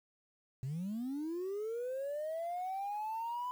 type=linear sweep; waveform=sine; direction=up; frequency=123.7 to 1003 Hz; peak=-34 dBFS; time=0.63-3.51 s; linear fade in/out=0 ms; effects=tanh soft clip ceiling -34 dBFS + 10-bit